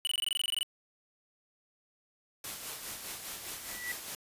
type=tone bursts; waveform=square; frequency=2960 Hz; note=F#7; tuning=in tune; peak=-29 dBFS; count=14; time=0.05-0.63 s; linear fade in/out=0 ms; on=21 ms; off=22 ms
type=noise with tremolo; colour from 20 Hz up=white; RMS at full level=-39 dBFS; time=2.44-4.15 s; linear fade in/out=2 ms; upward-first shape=sine; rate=4.9 Hz; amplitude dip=45%
type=tone with exponential growth; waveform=sine; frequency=1957 Hz; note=B6; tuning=16 cents flat; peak=-32 dBFS; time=3.49-3.92 s; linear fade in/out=5 ms; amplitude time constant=93 ms
effects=resampled to 32000 Hz